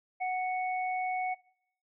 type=tone pair together; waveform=sine; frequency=739.8 / 2217 Hz; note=F#5 / C#7; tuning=0 / 0 cents; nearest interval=octave + perfect fifth; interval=1900 cents; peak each=-30 / -37 dBFS; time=0.2-1.35 s; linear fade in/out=20 ms; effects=noise-tail reverb RT60 0.8 s tail -23 dB re dry